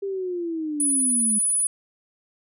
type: linear sweep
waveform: sine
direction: down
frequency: 400 to 208.6 Hz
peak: -25 dBFS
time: 0.02-1.39 s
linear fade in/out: 10 ms
type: tone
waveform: sine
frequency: 9910 Hz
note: D#9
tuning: 8 cents flat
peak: -19 dBFS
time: 0.8-1.67 s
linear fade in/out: 2 ms
effects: none